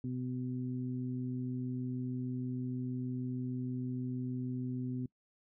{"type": "harmonic tone", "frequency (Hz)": 126.4, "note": "B2", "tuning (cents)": 41, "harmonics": [1, 2, 3], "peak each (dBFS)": [-38, -37, -51], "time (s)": [0.04, 5.06], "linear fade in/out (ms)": 2, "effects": ["noise-tail reverb RT60 0.1 s tail -23 dB re dry"]}